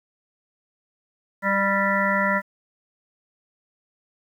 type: harmonic tone with a mistuned harmonic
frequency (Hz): 196.5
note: G3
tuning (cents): +4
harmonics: 1 / 3 / 5 / 7 / 9 / 10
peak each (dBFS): -26 / -26 / -26 / -26 / -26 / -26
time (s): 1.42-2.42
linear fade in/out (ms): 50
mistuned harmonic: 3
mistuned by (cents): +20
effects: 9-bit